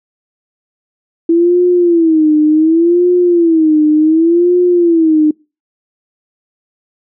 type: tone with vibrato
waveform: sine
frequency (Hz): 329.6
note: E4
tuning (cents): 0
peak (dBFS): -6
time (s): 1.29-5.31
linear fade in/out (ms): 5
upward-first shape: sine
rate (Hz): 0.68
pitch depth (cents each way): 140
effects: noise-tail reverb RT60 0.3 s tail -26 dB re dry